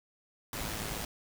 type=noise with amplitude modulation; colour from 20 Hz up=pink; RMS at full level=-35 dBFS; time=0.53-1.05 s; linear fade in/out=2 ms; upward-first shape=sine; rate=108 Hz; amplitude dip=50%; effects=none